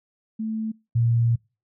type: tone pair in turn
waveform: sine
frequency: 220 / 116.95 Hz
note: A3 / A#2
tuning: 0 / +6 cents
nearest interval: major seventh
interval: 1094 cents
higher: first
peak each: -25 / -17 dBFS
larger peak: second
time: 0.39-0.72 / 0.95-1.36 s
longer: second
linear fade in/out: 10 ms
effects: noise-tail reverb RT60 0.3 s tail -26 dB re dry